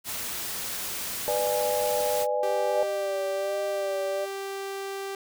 white noise, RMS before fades -33 dBFS, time 0.04-2.27 s, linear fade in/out 50 ms
sine chord, G# diminished, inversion first, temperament just, 498.4 / 598 / 830.6 Hz, B4 / D5 / G#5, +16 / +31 / 0 cents, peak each -28 / -27 / -30 dBFS, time 1.28-2.83 s, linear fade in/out 0 ms
sawtooth tone, 392 Hz, G4, in tune, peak -28 dBFS, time 2.43-5.15 s, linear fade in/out 2 ms
sine tone with vibrato, 592 Hz, D5, 14 cents sharp, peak -27 dBFS, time 2.68-4.26 s, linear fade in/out 20 ms, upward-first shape sine, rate 1.3 Hz, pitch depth 47 cents each way
effects none

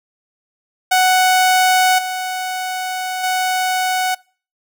sawtooth tone with level steps, 742 Hz, F#5, 5 cents sharp, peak -7 / -17 / -12 dBFS, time 0.91-4.15 s, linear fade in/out 10 ms, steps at 1.98 / 3.23 s, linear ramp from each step 10 ms, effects noise-tail reverb RT60 0.4 s tail -24 dB re dry

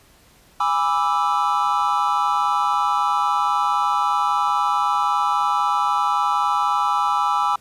triangle chord, E dominant seventh, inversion first, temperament equal with one note detuned, 823 / 987.8 / 1174.7 / 1318.5 Hz, G#5 / B5 / D6 / E6, -16 / 0 / 0 / 0 cents, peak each -21 dBFS, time 0.6-7.56 s, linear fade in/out 5 ms, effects pink hiss -53 dBFS RMS until 7.6 s + resampled to 32000 Hz

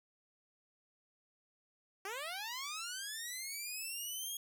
10% pulse linear sweep, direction up, 373.8 to 3300 Hz, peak -32 dBFS, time 2.05-4.37 s, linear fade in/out 2 ms, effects none

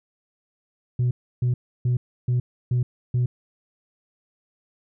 sine tone bursts, 123.47 Hz, B2, in tune, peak -16 dBFS, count 6, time 0.99-3.26 s, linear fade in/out 5 ms, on 120 ms, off 310 ms, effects tanh soft clip ceiling -17 dBFS

